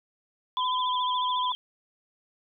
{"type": "tone with vibrato", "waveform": "sine", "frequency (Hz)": 3322, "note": "G#7", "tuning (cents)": 0, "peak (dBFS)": -31, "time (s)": [0.57, 1.55], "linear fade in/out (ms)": 0, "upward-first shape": "sine", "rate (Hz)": 14, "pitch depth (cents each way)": 100}
{"type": "tone with pitch glide", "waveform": "sine", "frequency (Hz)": [1009, 1002], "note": ["B5", "B5"], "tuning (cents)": [37, 25], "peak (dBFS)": -25, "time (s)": [0.57, 1.52], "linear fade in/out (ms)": 2, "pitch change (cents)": -12, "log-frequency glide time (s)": [0.77, 0.95]}
{"effects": []}